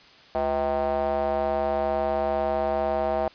square tone with band-pass filter, 71.1 Hz, C#2, 45 cents sharp, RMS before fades -25 dBFS, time 0.35-3.28 s, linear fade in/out 0 ms, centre 690 Hz, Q 4.7, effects white hiss -51 dBFS RMS until 3.34 s + resampled to 11025 Hz

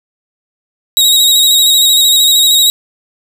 sawtooth tone with vibrato, 3801 Hz, A#7, 33 cents sharp, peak -3 dBFS, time 0.97-2.7 s, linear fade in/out 0 ms, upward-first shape square, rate 13 Hz, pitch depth 24 cents each way, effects none

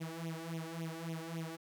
sawtooth tone with flanger, 163.9 Hz, E3, 10 cents flat, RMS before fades -42 dBFS, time 0-1.57 s, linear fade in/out 20 ms, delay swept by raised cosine 0.31 to 2.71 ms, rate 3.6 Hz, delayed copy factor +0.95, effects none

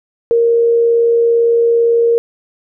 sine tone with amplitude modulation, 466.2 Hz, A#4, in tune, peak -7 dBFS, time 0.31-2.18 s, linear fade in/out 0 ms, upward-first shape sine, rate 77.8 Hz, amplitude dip 25%, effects none

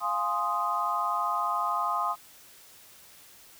sine chord, F minor seventh, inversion none, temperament equal, 698.5 / 830.6 / 1046.5 / 1244.5 Hz, F5 / Ab5 / C6 / Eb6, 0 / 0 / 0 / 0 cents, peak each -34 / -34 / -30 / -29 dBFS, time 0-2.16 s, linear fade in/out 50 ms, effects white hiss -53 dBFS RMS until 3.59 s

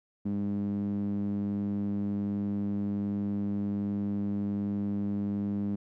sawtooth tone with band-pass filter, 101.3 Hz, G#2, 43 cents flat, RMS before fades -31 dBFS, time 0.25-5.76 s, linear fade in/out 10 ms, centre 230 Hz, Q 5.1, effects none

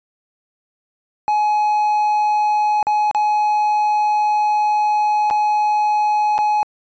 triangle tone with dropouts, 843 Hz, G#5, 26 cents sharp, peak -12 dBFS, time 1.28-6.63 s, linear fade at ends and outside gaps 0 ms, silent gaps 2.828-2.869 / 3.112-3.148 / 5.301-5.309 / 6.38-6.388 s, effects resampled to 16000 Hz

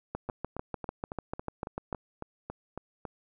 two click trains, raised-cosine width 1 ms, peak -23 / -19 dBFS, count 11 / 13, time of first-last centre 0.29-3.052 / 0.15-1.928 s, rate 3.62 / 6.75 Hz, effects none

